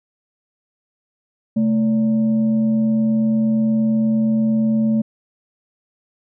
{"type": "tone with frequency modulation", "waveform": "sine", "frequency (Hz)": 220.3, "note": "A3", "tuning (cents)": 2, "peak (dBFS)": -14, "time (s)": [1.56, 5.02], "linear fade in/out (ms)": 10, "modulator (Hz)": 352, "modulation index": 0.32, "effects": []}